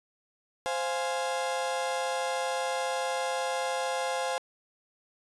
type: chord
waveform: 35% pulse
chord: F minor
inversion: second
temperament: equal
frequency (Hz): 523.3 / 698.5 / 830.6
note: C5 / F5 / Ab5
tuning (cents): 0 / 0 / 0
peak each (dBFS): -30 / -33 / -32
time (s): 0.66-4.38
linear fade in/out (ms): 0
effects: resampled to 24000 Hz